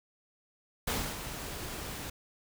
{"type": "noise with ADSR envelope", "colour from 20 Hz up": "pink", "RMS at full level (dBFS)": -31, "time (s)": [0.87, 2.1], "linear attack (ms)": 7, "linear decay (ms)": 280, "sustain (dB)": -9, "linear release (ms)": 6, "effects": []}